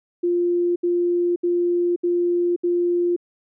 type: tone bursts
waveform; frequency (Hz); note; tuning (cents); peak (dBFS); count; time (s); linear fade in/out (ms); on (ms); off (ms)
sine; 349.6; F4; +2; -17; 5; 0.23-3.164; 10; 530; 71
effects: none